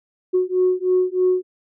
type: beating tone pair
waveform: sine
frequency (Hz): 365.5 / 368.7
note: F#4 / F#4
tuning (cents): -21 / -6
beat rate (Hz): 3.2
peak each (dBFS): -18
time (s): 0.33-1.43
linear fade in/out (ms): 20
effects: tanh soft clip ceiling -9 dBFS